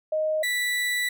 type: tone pair in turn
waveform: sine / 35% pulse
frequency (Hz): 622.3 / 1967.7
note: D#5 / B6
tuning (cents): 0 / -7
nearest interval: octave + minor sixth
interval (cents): 1993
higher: second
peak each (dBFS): -22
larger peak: neither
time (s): 0.12-0.43 / 0.43-1.09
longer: second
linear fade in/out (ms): 5
effects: none